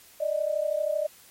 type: tone pair together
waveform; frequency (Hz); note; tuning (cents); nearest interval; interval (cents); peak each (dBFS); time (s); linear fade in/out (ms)
sine; 589.6 / 622.3; D5 / D#5; +7 / 0; minor second; 93; -27; 0.2-1.07; 10
effects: white hiss -53 dBFS RMS until 1.3 s + MP3 64 kbps